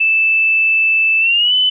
sine tone with pitch glide, 2637 to 3012 Hz, E7 to F#7, 0 to +30 cents, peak -10 dBFS, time 0-1.7 s, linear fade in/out 10 ms, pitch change +230 cents, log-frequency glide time 1.2-1.54 s, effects none

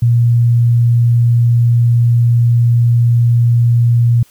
sine tone, 118.6 Hz, A#2, 30 cents sharp, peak -7 dBFS, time 0.02-4.23 s, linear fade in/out 5 ms, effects white hiss -49 dBFS RMS until 4.3 s

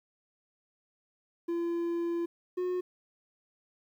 triangle tone pair in turn, 340.6 / 362.2 Hz, F4 / F#4, -43 / -37 cents, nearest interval minor second, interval 106 cents, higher second, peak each -27 dBFS, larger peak neither, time 1.48-2.26 / 2.57-2.81 s, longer first, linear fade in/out 10 ms, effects 11-bit

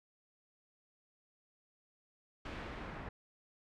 pink noise with low-pass filter sweep, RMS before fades -45 dBFS, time 2.45-3.09 s, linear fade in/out 5 ms, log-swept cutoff 2700 to 1600 Hz, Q 0.92, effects none

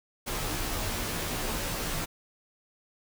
pink noise with comb filter, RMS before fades -32 dBFS, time 0.26-2.06 s, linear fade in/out 20 ms, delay 15 ms, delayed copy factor -0.9, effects none

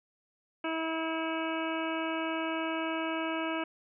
harmonic tone, 323.3 Hz, E4, 34 cents flat, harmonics 1 / 2 / 3 / 4 / 5 / 7 / 8 / 9, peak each -34 / -37 / -39 / -40 / -41 / -42 / -43 / -44 dBFS, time 0.64-3.64 s, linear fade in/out 5 ms, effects none

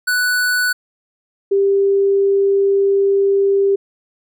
square / sine tone pair in turn, 1484 / 395.3 Hz, F#6 / G4, +5 / +15 cents, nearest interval octave + major seventh, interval 2290 cents, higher first, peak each -15 / -11 dBFS, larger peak second, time 0.07-0.73 / 1.51-3.76 s, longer second, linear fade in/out 10 ms, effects none

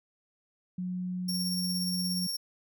sine tone, 181.6 Hz, F#3, 32 cents flat, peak -31 dBFS, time 0.78-2.27 s, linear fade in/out 5 ms
sawtooth tone with tremolo, 5510 Hz, F8, 24 cents flat, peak -27 dBFS, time 1.28-2.37 s, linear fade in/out 10 ms, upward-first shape triangle, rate 17 Hz, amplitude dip 40%
effects none

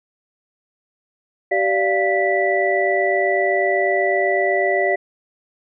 sine tone cluster, 385.7 / 585 / 693 / 1969 Hz, G4 / D5 / F5 / B6, -28 / -7 / -14 / -6 cents, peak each -21 dBFS, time 1.51-4.96 s, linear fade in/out 10 ms, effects none

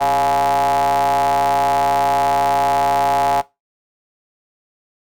square ring-modulated tone, 73 Hz, D2, 10 cents flat, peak -12 dBFS, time 0-3.42 s, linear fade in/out 20 ms, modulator 772 Hz, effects noise-tail reverb RT60 0.2 s tail -18 dB re dry

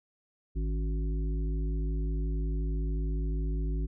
harmonic tone with a mistuned harmonic, 52.7 Hz, G#1, 26 cents sharp, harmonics 1 / 3 / 5 / 7, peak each -28 / -38 / -42 / -45 dBFS, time 0.55-3.87 s, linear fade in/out 20 ms, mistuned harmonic 5, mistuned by +90 cents, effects none

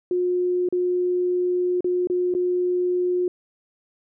sine tone with dropouts, 359.2 Hz, F4, 49 cents sharp, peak -19 dBFS, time 0.11-3.28 s, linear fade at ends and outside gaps 2 ms, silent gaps 0.688-0.725 / 1.807-1.844 / 2.072-2.099 / 2.34-2.349 s, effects none

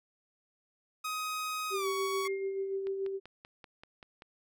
sawtooth tone with pitch glide, 1257 to 1119.9 Hz, D#6 to C#6, +17 to +17 cents, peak -30 dBFS, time 1.04-2.28 s, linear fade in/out 10 ms, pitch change -200 cents, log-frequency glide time 1.72-1.88 s
sine tone with tremolo, 389 Hz, G4, 13 cents flat, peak -30 dBFS, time 1.7-3.2 s, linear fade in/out 50 ms, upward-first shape sine, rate 6.9 Hz, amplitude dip 40%
sine tone with exponential decay, 2123 Hz, C7, 25 cents sharp, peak -37 dBFS, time 2.25-2.76 s, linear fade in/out 2 ms, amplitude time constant 110 ms
click train, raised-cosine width 0.3 ms, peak -33 dBFS, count 8, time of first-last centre 2.87-4.221 s, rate 5.18 Hz
effects none

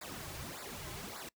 pink noise with flanger, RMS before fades -45 dBFS, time 0.01-1.29 s, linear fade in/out 5 ms, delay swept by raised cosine 0.32 to 4.32 ms, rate 1.7 Hz, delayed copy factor -0.95, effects noise-tail reverb RT60 0.1 s tail -23 dB re dry

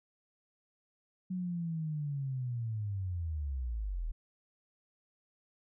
sine linear sweep, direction down, 186.2 to 36.63 Hz, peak -33 dBFS, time 1.3-4.12 s, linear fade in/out 10 ms, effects none

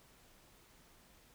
silence, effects pink hiss -64 dBFS RMS until 1.34 s

